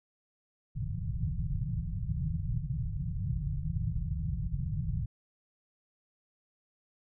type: low-pass noise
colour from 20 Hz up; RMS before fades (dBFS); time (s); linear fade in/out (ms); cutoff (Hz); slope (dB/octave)
white; -33; 0.75-5.06; 10; 170; 96
effects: none